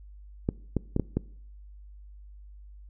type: clicks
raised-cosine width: 3 ms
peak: -12 dBFS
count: 5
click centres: 0.489 / 0.767 / 0.964 / 0.997 / 1.17 s
effects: noise-tail reverb RT60 0.6 s tail -22 dB re dry + added 50 Hz sine -45 dBFS peak until 2.89 s